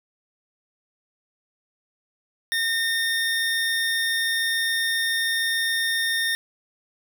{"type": "tone", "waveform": "25% pulse", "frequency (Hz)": 1827, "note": "A#6", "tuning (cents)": -35, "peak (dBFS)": -18, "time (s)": [2.52, 6.35], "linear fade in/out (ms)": 0, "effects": ["9-bit"]}